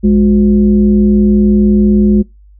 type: tone with frequency modulation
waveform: sine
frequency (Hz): 208.1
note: G#3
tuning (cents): +4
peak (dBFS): -5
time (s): 0.03-2.23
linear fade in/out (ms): 20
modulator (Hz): 152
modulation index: 0.68
effects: noise-tail reverb RT60 0.2 s tail -25 dB re dry + added 50 Hz sine -38 dBFS peak until 2.59 s